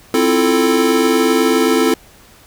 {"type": "chord", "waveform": "square", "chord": "F major seventh", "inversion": "second", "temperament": "equal", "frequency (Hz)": [261.6, 329.6, 349.2, 440], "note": ["C4", "E4", "F4", "A4"], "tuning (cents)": [0, 0, 0, 0], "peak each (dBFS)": [-17, -18, -21, -16], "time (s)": [0.14, 1.94], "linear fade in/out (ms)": 2, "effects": ["pink hiss -45 dBFS RMS until 2.46 s"]}